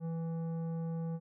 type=tone with tanh clipping; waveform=triangle; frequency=164.81 Hz; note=E3; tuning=in tune; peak=-36 dBFS; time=0-1.2 s; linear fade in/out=50 ms; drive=15 dB; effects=none